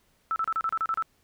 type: tone bursts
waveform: sine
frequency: 1318.5 Hz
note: E6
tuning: in tune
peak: -24 dBFS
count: 9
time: 0.31-1.024 s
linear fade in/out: 0 ms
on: 50 ms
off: 33 ms
effects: pink hiss -67 dBFS RMS until 1.23 s